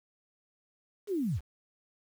sine linear sweep, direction down, 432.1 to 47.68 Hz, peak -28 dBFS, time 1.07-1.41 s, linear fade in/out 50 ms, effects 9-bit

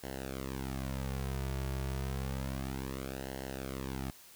sawtooth tone with flanger, 66.5 Hz, C2, 29 cents sharp, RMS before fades -38 dBFS, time 0.03-4.11 s, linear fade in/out 10 ms, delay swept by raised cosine 0.82 to 3.92 ms, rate 0.3 Hz, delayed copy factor -0.85, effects white hiss -56 dBFS RMS until 4.35 s

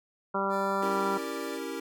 harmonic tone, 196 Hz, G3, in tune, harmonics 1 / 2 / 3 / 4 / 5 / 6 / 7, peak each -35 / -34 / -34 / -37 / -32 / -36 / -33 dBFS, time 0.34-1.18 s, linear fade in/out 10 ms
20% pulse tone, 587.3 Hz, D5, in tune, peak -35 dBFS, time 0.49-1.6 s, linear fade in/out 50 ms
square chord, C# diminished seventh, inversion none, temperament equal, 277.2 / 329.6 / 392 / 466.2 Hz, C#4 / E4 / G4 / Bb4, 0 / 0 / 0 / 0 cents, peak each -40 dBFS, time 0.82-1.8 s, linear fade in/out 5 ms
effects none

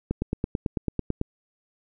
click train, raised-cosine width 3 ms, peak -12 dBFS, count 11, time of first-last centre 0.11-1.214 s, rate 9.06 Hz, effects none

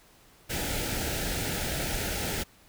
pink band-stop noise, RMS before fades -31 dBFS, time 0.49-2.44 s, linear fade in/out 20 ms, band 910 to 1300 Hz, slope 96 dB/octave, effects pink hiss -58 dBFS RMS until 2.68 s

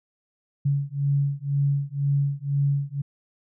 sine beating tone pair, 140 / 142 Hz, C#3 / C#3, +18 / +42 cents, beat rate 2 Hz, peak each -24 dBFS, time 0.65-3.02 s, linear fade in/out 10 ms, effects none

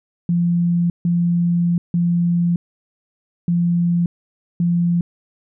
sine tone bursts at uneven times, 172.6 Hz, F3, 20 cents flat, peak -14 dBFS, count 5, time 0.29-0.9 / 1.05-1.78 / 1.94-2.56 / 3.48-4.06 / 4.6-5.01 s, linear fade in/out 2 ms, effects none

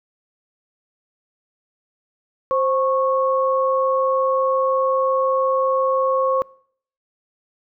sine tone pair together, 525.6 / 1100 Hz, C5 / C#6, +8 / -14 cents, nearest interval octave + minor second, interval 1278 cents, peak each -18 / -20 dBFS, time 2.51-6.42 s, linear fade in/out 0 ms, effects noise-tail reverb RT60 0.6 s tail -25 dB re dry

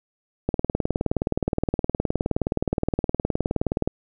click train, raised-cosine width 2 ms, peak -8 dBFS, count 66, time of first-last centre 0.49-3.875 s, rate 19.2 Hz, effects none

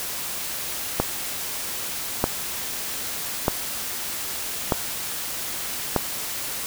click train, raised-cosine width 1 ms, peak -4 dBFS, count 5, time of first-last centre 1-5.963 s, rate 0.806 Hz, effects white hiss -30 dBFS RMS until 6.66 s

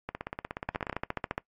two click trains, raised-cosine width 0.5 ms, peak -19 / -15 dBFS, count 15 / 11, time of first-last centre 0.09-0.928 / 0.69-1.38 s, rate 16.7 / 14.5 Hz, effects noise-tail reverb RT60 0.1 s tail -21 dB re dry + AAC 48 kbps

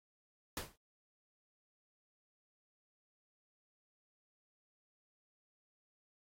pink noise with exponential decay, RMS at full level -36 dBFS, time 0.57-0.76 s, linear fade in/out 1 ms, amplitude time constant 41 ms, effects AAC 48 kbps

